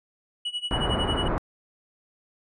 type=tone with tremolo; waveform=triangle; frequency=2932 Hz; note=F#7; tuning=16 cents flat; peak=-24 dBFS; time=0.45-1.28 s; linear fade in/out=5 ms; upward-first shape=sine; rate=11 Hz; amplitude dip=90%
type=low-pass noise; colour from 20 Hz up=pink; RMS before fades=-26 dBFS; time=0.71-1.38 s; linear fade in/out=0 ms; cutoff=1500 Hz; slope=24 dB/octave
effects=resampled to 24000 Hz